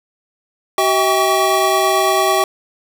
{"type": "tone cluster", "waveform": "square", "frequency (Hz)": [380.4, 644, 794, 1132], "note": ["F#4", "E5", "G5", "C#6"], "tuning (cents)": [48, -41, 22, 36], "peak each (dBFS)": -19, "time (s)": [0.78, 2.44], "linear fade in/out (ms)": 2, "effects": []}